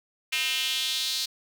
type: tone with high-pass filter sweep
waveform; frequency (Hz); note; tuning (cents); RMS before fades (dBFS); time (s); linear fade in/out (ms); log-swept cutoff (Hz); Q
square; 141.9; C#3; +41; -28; 0.32-1.26; 10; 2600 to 4200; 3.5
effects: none